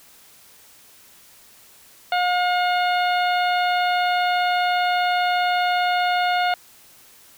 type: harmonic tone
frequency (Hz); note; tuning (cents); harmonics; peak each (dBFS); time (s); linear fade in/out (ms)
717; F5; +45; 1 / 2 / 3 / 4 / 5 / 6; -19 / -25 / -29 / -31 / -33 / -35; 2.12-6.54; 2
effects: white hiss -50 dBFS RMS until 7.37 s